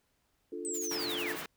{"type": "chord", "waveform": "sine", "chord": "D minor", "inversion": "none", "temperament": "equal", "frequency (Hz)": [293.7, 349.2, 440], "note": ["D4", "F4", "A4"], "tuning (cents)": [0, 0, 0], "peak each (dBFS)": [-43, -40, -41], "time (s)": [0.52, 1.36], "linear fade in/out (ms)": 5}
{"type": "linear sweep", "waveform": "sine", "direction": "down", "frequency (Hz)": [8290, 1671], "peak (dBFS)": -35, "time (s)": [0.65, 1.32], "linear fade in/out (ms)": 0}
{"type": "noise with tremolo", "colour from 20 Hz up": "blue", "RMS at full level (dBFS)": -41, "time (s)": [0.73, 1.46], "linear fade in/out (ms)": 20, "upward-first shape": "triangle", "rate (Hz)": 11, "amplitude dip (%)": 90}
{"type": "band-pass noise", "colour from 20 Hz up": "white", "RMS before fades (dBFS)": -42, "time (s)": [0.91, 1.46], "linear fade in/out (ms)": 2, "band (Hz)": [140, 2400], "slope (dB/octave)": 12}
{"effects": ["pink hiss -75 dBFS RMS until 1.56 s"]}